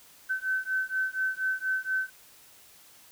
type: beating tone pair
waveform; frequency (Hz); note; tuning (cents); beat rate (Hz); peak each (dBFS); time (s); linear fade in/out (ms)
sine; 1528 / 1532.2; G6 / G6; -45 / -40; 4.2; -30; 0.29-2.1; 20
effects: white hiss -55 dBFS RMS until 3.11 s